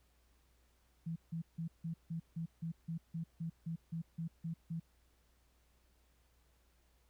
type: tone bursts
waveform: sine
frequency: 164.81 Hz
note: E3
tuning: in tune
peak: -37 dBFS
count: 15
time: 1.06-4.8 s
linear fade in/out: 10 ms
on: 100 ms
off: 160 ms
effects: added 60 Hz sine -70 dBFS peak until 7.09 s + pink hiss -75 dBFS RMS until 7.09 s